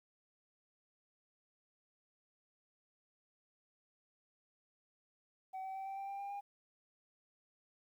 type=tone with pitch steps; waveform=sine; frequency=759 / 765.6 / 772.3 / 779 / 785.8 / 792.6 / 799.5 / 806.5 Hz; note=F#5 / G5 / G5 / G5 / G5 / G5 / G5 / G5; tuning=+44 / -41 / -26 / -11 / +4 / +19 / +34 / +49 cents; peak=-38 dBFS; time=5.53-6.41 s; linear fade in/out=20 ms; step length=110 ms; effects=tanh soft clip ceiling -40 dBFS + 12-bit